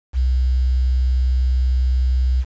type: tone with quantisation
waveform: sine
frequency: 63.6 Hz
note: C2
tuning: 48 cents flat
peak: -14 dBFS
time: 0.13-2.45 s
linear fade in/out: 50 ms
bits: 7
effects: resampled to 16000 Hz